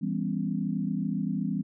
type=chord; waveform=sine; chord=C# half-diminished seventh; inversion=first; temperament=just; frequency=166.31 / 199.57 / 249.5 / 277.2 Hz; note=E3 / G3 / B3 / C#4; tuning=+16 / +31 / +18 / 0 cents; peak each=-32 / -30 / -33 / -36 dBFS; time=0.01-1.63 s; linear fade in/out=20 ms; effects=none